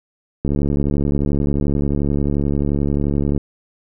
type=click train; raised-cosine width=3 ms; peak=-7 dBFS; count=210; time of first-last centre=0.45-3.377 s; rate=71.4 Hz; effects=none